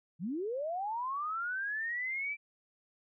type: linear sweep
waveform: sine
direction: up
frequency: 146.83 to 2349 Hz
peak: -33 dBFS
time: 0.19-2.37 s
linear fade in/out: 50 ms
effects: none